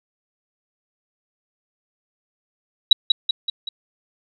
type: tone with echo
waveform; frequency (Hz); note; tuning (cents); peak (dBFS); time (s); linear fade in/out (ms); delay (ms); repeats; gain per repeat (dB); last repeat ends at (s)
sine; 3880; B7; -31; -5; 2.91-2.93; 5; 190; 4; -5; 3.69
effects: none